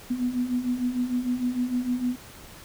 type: beating tone pair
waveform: sine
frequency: 243 / 249.6 Hz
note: B3 / B3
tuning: -28 / +19 cents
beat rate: 6.6 Hz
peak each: -30 / -25 dBFS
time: 0.1-2.16 s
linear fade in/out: 10 ms
effects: pink hiss -46 dBFS RMS until 2.64 s